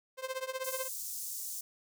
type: tone with tremolo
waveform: sawtooth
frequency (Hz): 522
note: C5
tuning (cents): -4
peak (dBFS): -28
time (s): 0.17-0.89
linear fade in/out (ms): 50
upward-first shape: triangle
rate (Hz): 16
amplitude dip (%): 95
type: high-pass noise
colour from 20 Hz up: pink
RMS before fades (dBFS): -40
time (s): 0.64-1.61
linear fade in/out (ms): 5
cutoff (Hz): 6300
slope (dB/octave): 24
effects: none